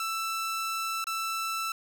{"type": "tone with dropouts", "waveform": "sawtooth", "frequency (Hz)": 1327, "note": "E6", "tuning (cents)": 11, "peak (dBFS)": -26, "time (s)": [0, 1.72], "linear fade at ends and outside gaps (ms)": 2, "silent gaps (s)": [1.042, 1.069], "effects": []}